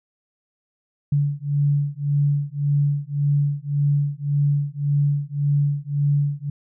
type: beating tone pair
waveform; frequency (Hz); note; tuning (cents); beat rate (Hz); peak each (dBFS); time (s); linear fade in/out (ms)
sine; 142.9 / 144.7; D3 / D3; -47 / -25; 1.8; -21; 1.12-6.5; 5
effects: none